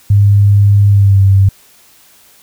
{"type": "tone with pitch glide", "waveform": "sine", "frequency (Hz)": [101.3, 97.4], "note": ["G#2", "G2"], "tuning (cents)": [-43, -11], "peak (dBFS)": -4, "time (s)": [0.1, 1.49], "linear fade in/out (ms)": 5, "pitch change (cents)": -68, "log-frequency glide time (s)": [0.89, 1.22], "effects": ["white hiss -45 dBFS RMS until 2.42 s"]}